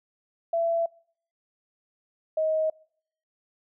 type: tone pair in turn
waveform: sine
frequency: 670 / 629.9 Hz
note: E5 / D#5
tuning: +28 / +21 cents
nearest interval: minor second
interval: 107 cents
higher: first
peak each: -22 dBFS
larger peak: neither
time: 0.53-0.86 / 2.37-2.7 s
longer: neither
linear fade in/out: 5 ms
effects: noise-tail reverb RT60 0.6 s tail -26 dB re dry